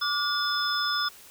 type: tone cluster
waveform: sine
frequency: 1167 / 1434 / 3490 / 5150 Hz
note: D6 / F6 / A7 / E8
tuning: -11 / +45 / -15 / -41 cents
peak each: -30 dBFS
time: 0.01-1.09 s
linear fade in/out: 10 ms
effects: white hiss -50 dBFS RMS until 1.3 s